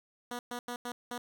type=tone bursts at uneven times; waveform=10% pulse; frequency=242.9 Hz; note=B3; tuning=29 cents flat; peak=-28 dBFS; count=5; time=0.31-0.39 / 0.51-0.59 / 0.68-0.76 / 0.85-0.92 / 1.11-1.18 s; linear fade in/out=2 ms; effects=none